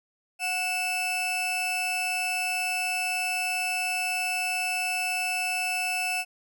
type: tone pair together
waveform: 40% pulse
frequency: 733.8 / 2637 Hz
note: F#5 / E7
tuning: -15 / 0 cents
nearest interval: octave + minor seventh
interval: 2215 cents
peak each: -31 / -26 dBFS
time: 0.39-6.25 s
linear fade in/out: 50 ms
effects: none